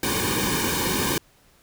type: noise with comb filter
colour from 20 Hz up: pink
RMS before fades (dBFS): -24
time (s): 0.03-1.18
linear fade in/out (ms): 2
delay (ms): 1.5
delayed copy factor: -1
effects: pink hiss -58 dBFS RMS until 1.62 s